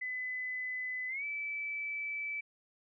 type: tone with pitch glide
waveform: sine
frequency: 2011 to 2310 Hz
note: B6 to D7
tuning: +31 to -29 cents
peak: -35 dBFS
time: 0.01-2.41 s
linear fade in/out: 10 ms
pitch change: +240 cents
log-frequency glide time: 1.08-1.24 s
effects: none